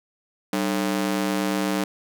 sawtooth ring-modulated tone, 246.9 Hz, B3, in tune, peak -15 dBFS, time 0.53-1.84 s, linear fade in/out 0 ms, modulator 54.2 Hz, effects none

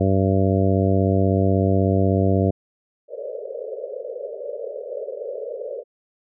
harmonic tone, 96.3 Hz, G2, 30 cents flat, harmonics 1 / 2 / 3 / 4 / 5 / 6 / 7, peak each -19 / -22 / -24 / -25 / -26 / -27 / -27 dBFS, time 0-2.51 s, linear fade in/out 10 ms
white band-pass noise, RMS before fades -31 dBFS, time 3.08-5.84 s, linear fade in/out 50 ms, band 420 to 600 Hz, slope 96 dB/octave
effects none

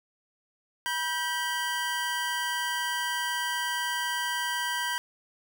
25% pulse tone pair together, 968.8 / 1568 Hz, B5 / G6, -34 / 0 cents, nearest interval minor sixth, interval 834 cents, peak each -27 dBFS, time 0.86-4.98 s, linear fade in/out 0 ms, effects none

